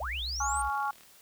sine linear sweep, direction up, 519 to 8870 Hz, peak -33 dBFS, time 0-0.62 s, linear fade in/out 5 ms
sine tone with vibrato, 63 Hz, B1, 35 cents sharp, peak -36 dBFS, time 0-0.7 s, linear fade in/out 20 ms, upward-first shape triangle, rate 7.5 Hz, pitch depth 180 cents each way
harmonic tone, 278.8 Hz, C#4, 10 cents sharp, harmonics 3 / 4 / 5, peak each -31 / -33 / -35 dBFS, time 0.4-0.91 s, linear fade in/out 5 ms
click train, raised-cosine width 0.2 ms, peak -37 dBFS, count 21, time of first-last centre 0.52-1.034 s, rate 38.9 Hz
effects white hiss -57 dBFS RMS until 1.21 s

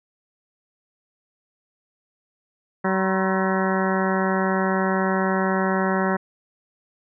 harmonic tone with a mistuned harmonic, 190 Hz, F#3, 46 cents sharp, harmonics 1 / 2 / 3 / 4 / 5 / 6 / 7 / 8 / 9 / 10, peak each -23 / -26 / -28 / -29 / -30 / -31 / -31 / -32 / -33 / -33 dBFS, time 2.84-6.17 s, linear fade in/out 10 ms, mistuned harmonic 6, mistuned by -100 cents, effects none

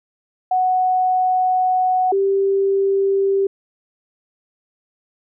sine tone pair in turn, 740 / 392 Hz, F#5 / G4, 0 / 0 cents, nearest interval major seventh, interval 1100 cents, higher first, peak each -14 dBFS, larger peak neither, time 0.51-2.12 / 2.12-3.47 s, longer first, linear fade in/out 5 ms, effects none

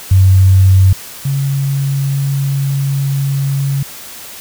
sine tone pair in turn, 94.7 / 138.4 Hz, F#2 / C#3, +41 / -2 cents, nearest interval perfect fifth, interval 657 cents, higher second, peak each -4 / -12 dBFS, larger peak first, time 0.11-0.93 / 1.25-3.83 s, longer second, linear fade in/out 5 ms, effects white hiss -31 dBFS RMS until 4.4 s

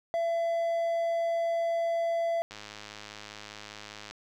triangle tone, 672 Hz, E5, 33 cents sharp, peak -24 dBFS, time 0.14-2.42 s, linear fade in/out 0 ms
click train, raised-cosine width 0.2 ms, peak -25 dBFS, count 169, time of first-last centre 2.51-4.11 s, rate 105 Hz
effects none

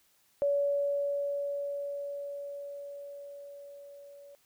sine tone with level ramp, 568 Hz, C#5, 42 cents sharp, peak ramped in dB -24 to -49 dBFS, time 0.42-4.35 s, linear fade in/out 0 ms, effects white hiss -68 dBFS RMS until 4.45 s

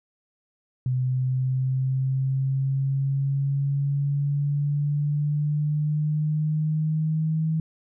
sine exponential sweep, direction up, 127.3 to 159.6 Hz, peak -21 dBFS, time 0.86-7.6 s, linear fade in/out 2 ms, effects none

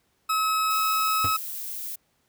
40% pulse tone, 1285 Hz, E6, 45 cents flat, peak -21 dBFS, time 0.29-1.37 s, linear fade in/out 10 ms
violet noise, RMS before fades -34 dBFS, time 0.7-1.96 s, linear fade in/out 10 ms
square tone with exponential decay, 95.5 Hz, G2, 45 cents flat, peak -24 dBFS, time 1.24-1.33 s, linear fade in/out 5 ms, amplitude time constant 19 ms
effects pink hiss -69 dBFS RMS until 2.28 s + high-pass 60 Hz 12 dB/octave

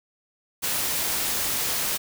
white noise, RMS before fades -26 dBFS, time 0.62-1.98 s, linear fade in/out 20 ms, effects none

